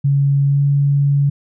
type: tone with pitch glide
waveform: sine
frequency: 140 to 141.54 Hz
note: C#3 to C#3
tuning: +18 to +36 cents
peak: -11 dBFS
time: 0.04-1.3 s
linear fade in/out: 10 ms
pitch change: +18 cents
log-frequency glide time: 0.46-0.61 s
effects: none